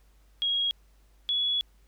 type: tone pair in turn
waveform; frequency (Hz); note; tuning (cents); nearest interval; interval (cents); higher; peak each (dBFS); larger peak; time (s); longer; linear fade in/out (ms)
sine; 3292 / 3385; G#7 / G#7; -16 / +32; unison; 48; second; -24; neither; 0.42-0.71 / 1.29-1.61; second; 0
effects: added 50 Hz sine -57 dBFS peak until 1.87 s + pink hiss -68 dBFS RMS until 1.87 s